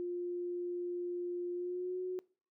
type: tone with pitch glide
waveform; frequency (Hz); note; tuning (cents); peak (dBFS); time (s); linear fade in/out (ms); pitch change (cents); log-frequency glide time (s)
sine; 352.6 to 366.9; F4 to F#4; +17 to -15; -35; 0-2.19; 0; +68; 1.54-1.99
effects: noise-tail reverb RT60 0.4 s tail -23 dB re dry